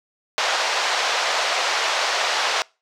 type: band-pass noise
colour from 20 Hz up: pink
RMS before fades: -22 dBFS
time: 0.38-2.62 s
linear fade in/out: 0 ms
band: 600 to 5900 Hz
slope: 24 dB/octave
effects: noise-tail reverb RT60 0.3 s tail -25 dB re dry